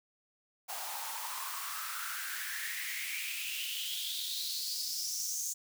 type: noise with high-pass filter sweep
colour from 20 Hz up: white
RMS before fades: -38 dBFS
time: 0.68-5.54 s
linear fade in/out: 20 ms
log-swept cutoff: 740 to 6700 Hz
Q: 6.1
effects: none

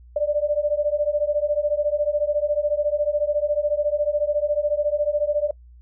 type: beating tone pair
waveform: sine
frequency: 584 / 598 Hz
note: D5 / D5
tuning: -10 / +31 cents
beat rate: 14 Hz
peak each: -22 / -22 dBFS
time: 0.16-5.51 s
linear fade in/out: 5 ms
effects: noise-tail reverb RT60 0.1 s tail -24 dB re dry + added 60 Hz sine -44 dBFS peak until 5.81 s

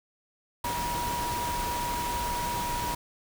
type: tone in noise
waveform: sine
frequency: 961 Hz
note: B5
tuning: 48 cents flat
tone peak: -30 dBFS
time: 0.64-2.95 s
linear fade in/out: 5 ms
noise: pink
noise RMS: -34 dBFS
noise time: 0.64-2.95 s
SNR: +1 dB
effects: none

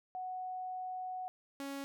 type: tone pair in turn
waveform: sine / sawtooth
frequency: 740 / 277.2 Hz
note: F#5 / C#4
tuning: 0 / 0 cents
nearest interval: octave + perfect fourth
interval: 1700 cents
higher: first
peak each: -38 / -36 dBFS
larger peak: second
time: 0.15-1.28 / 1.6-1.84 s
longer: first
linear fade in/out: 0 ms
effects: none

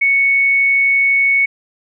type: tone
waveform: sine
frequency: 2217 Hz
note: C#7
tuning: in tune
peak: -10 dBFS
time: 0.01-1.46 s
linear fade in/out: 10 ms
effects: none

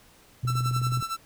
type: tone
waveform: sine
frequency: 123.47 Hz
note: B2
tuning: in tune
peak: -24 dBFS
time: 0.43-1.01 s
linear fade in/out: 10 ms
type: click train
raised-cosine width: 3 ms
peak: -28 dBFS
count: 12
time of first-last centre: 0.45-1.026 s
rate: 19.1 Hz
type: tone with tremolo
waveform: 45% pulse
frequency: 1335 Hz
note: E6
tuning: 22 cents sharp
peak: -27 dBFS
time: 0.47-1.17 s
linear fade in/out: 10 ms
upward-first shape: sine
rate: 11 Hz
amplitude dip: 80%
effects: pink hiss -56 dBFS RMS until 1.25 s

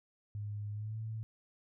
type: tone with pitch glide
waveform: sine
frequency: 103.83 to 110.64 Hz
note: G#2 to A2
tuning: 0 to +10 cents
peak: -37 dBFS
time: 0.35-1.23 s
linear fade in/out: 0 ms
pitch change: +110 cents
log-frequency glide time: 0.72-0.98 s
effects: none

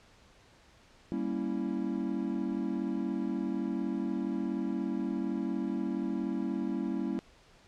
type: chord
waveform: triangle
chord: G diminished seventh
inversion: none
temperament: equal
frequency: 196 / 233.1 / 277.2 / 329.6 Hz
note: G3 / Bb3 / Db4 / Fb4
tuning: 0 / 0 / 0 / 0 cents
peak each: -34 dBFS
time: 1.12-7.19 s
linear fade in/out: 0 ms
effects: pink hiss -60 dBFS RMS until 7.67 s + low-pass 6000 Hz 12 dB/octave

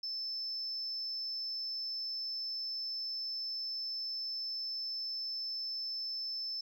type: tone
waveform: sine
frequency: 5274 Hz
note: E8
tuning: in tune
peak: -35 dBFS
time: 0.03-6.61 s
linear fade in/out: 5 ms
effects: tanh soft clip ceiling -31 dBFS + 12-bit

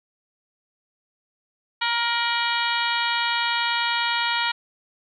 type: harmonic tone with a mistuned harmonic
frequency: 469.9 Hz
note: A#4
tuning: 14 cents sharp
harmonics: 2 / 3 / 4 / 5 / 6 / 7 / 8 / 9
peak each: -26 / -28 / -29 / -30 / -31 / -31 / -32 / -33 dBFS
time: 1.81-4.52 s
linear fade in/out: 10 ms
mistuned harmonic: 6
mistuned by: +61 cents
effects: none

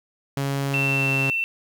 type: tone with pitch glide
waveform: sawtooth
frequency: 138.59 to 135.66 Hz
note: C#3 to C#3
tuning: 0 to -37 cents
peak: -19 dBFS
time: 0.37-1.3 s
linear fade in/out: 2 ms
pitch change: -37 cents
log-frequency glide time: 0.72-1.14 s
type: tone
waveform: sine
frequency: 2690 Hz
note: E7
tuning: 34 cents sharp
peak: -21 dBFS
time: 0.74-1.44 s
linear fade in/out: 0 ms
effects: 8-bit

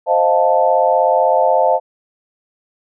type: chord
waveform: sine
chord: F dominant seventh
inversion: second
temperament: equal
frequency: 523.3 / 622.3 / 698.5 / 880 Hz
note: C5 / Eb5 / F5 / A5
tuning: 0 / 0 / 0 / 0 cents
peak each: -16 dBFS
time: 0.06-1.8 s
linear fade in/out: 50 ms
effects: none

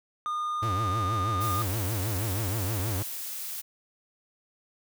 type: tone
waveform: triangle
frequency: 1219 Hz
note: D#6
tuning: 36 cents flat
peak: -26 dBFS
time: 0.26-1.62 s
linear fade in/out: 0 ms
type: tone with vibrato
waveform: 45% pulse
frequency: 101.7 Hz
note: G#2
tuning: 36 cents flat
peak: -28 dBFS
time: 0.62-3.03 s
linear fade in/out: 10 ms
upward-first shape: triangle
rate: 6.3 Hz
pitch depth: 270 cents each way
type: noise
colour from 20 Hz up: blue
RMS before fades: -36 dBFS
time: 1.4-3.62 s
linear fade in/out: 20 ms
effects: none

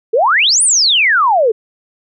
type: exponential two-way sweep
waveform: sine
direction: up then down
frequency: 415.3 to 9740 to 415.3 Hz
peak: -8 dBFS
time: 0.13-1.52 s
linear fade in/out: 10 ms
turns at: 0.63 s
effects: none

